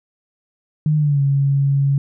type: tone with pitch glide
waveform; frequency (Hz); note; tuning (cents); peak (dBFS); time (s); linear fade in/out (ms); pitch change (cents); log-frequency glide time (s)
sine; 152.6 to 139.13; D#3 to C#3; -33 to +7; -13; 0.86-1.98; 2; -160; 0.97-1.21
effects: none